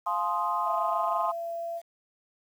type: chord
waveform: sine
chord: F minor seventh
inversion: none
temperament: equal with one note detuned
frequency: 698.5 / 849.5 / 1046.5 / 1244.5 Hz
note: F5 / Ab5 / C6 / Eb6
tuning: 0 / +39 / 0 / 0 cents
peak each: -33 / -32 / -28 / -32 dBFS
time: 0.06-1.32 s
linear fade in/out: 10 ms
type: tone with pitch glide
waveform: sine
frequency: 671 to 675.7 Hz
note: E5 to E5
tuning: +31 to +43 cents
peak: -31 dBFS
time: 0.64-1.82 s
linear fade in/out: 50 ms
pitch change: +12 cents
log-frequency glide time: 0.86-1.28 s
effects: tanh soft clip ceiling -14 dBFS + 9-bit